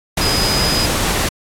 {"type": "tone in noise", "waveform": "sine", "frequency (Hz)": 4978, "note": "D#8", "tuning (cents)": 0, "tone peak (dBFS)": -18, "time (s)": [0.21, 0.86], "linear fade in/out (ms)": 5, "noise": "pink", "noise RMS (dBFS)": -17, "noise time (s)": [0.17, 1.29], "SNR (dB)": -4, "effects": ["low-pass 12000 Hz 12 dB/octave", "AAC 64 kbps"]}